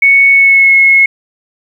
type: tone with pitch glide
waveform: sine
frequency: 2217 to 2176 Hz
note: C#7 to C#7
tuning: 0 to -33 cents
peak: -3 dBFS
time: 0.02-1.06 s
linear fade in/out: 5 ms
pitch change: -33 cents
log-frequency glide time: 0.31-0.74 s
effects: 7-bit